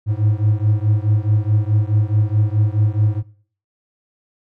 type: beating tone pair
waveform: triangle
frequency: 103.83 / 108.53 Hz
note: G#2 / A2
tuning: 0 / -23 cents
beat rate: 4.7 Hz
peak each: -15 dBFS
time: 0.06-3.23 s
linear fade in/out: 50 ms
effects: noise-tail reverb RT60 0.5 s tail -20 dB re dry